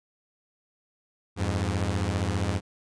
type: beating tone pair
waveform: sawtooth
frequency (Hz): 86.9 / 101.9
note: F2 / G#2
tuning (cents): -8 / -32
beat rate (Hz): 15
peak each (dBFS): -24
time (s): 1.36-2.61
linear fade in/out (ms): 50
effects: resampled to 22050 Hz